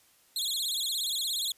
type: tone with vibrato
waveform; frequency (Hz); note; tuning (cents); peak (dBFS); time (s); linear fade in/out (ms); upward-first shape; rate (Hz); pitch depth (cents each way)
sawtooth; 3746; A#7; +8; -26; 0.36-1.52; 2; sine; 17; 230
effects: white hiss -63 dBFS RMS until 1.57 s + resampled to 32000 Hz